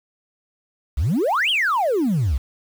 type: exponential two-way sweep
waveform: sine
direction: up then down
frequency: 58 to 3322 to 58 Hz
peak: -15 dBFS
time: 0.97-2.38 s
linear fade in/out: 10 ms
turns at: 1.5 s
effects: tanh soft clip ceiling -15 dBFS + 7-bit